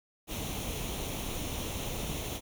pink noise with comb filter, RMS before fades -36 dBFS, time 0.27-2.41 s, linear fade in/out 50 ms, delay 0.31 ms, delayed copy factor +0.6, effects none

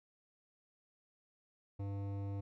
triangle tone with hard clipping, 99.6 Hz, G2, 28 cents sharp, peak -40 dBFS, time 1.79-2.41 s, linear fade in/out 10 ms, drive 18 dB, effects none

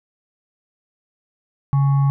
sine tone with frequency modulation, 138.59 Hz, C#3, in tune, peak -13 dBFS, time 1.73-2.1 s, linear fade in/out 0 ms, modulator 971 Hz, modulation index 0.24, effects none

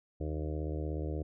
harmonic tone, 76.7 Hz, D#2, 24 cents flat, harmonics 1 / 2 / 4 / 5 / 6 / 7 / 8 / 9, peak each -35 / -41 / -41 / -44 / -45 / -46 / -51 / -53 dBFS, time 0.2-1.23 s, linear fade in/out 10 ms, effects none

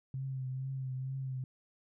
sine tone with vibrato, 131.8 Hz, C3, 13 cents sharp, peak -35 dBFS, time 0.14-1.44 s, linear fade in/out 2 ms, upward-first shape triangle, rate 2.2 Hz, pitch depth 40 cents each way, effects none

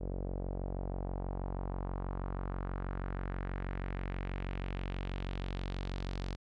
sawtooth tone with low-pass filter sweep, 46.22 Hz, F#1, 1 cent flat, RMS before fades -38 dBFS, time 0-6.36 s, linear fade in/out 20 ms, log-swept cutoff 520 to 4800 Hz, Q 1.8, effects none

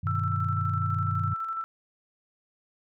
sine chord, G augmented, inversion none, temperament equal, 98 / 123.47 / 155.56 Hz, G2 / B2 / D#3, 0 / 0 / 0 cents, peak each -28 / -32 / -32 dBFS, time 0.03-1.34 s, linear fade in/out 10 ms
sine tone with tremolo, 1330 Hz, E6, 15 cents sharp, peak -28 dBFS, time 0.07-1.64 s, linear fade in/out 0 ms, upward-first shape square, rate 12 Hz, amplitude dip 35%
effects none

